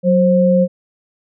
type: tone pair together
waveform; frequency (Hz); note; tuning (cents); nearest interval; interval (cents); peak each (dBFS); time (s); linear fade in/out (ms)
sine; 185 / 530; F#3 / C5; 0 / +22; octave + tritone; 1822; -12; 0.03-0.68; 50
effects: none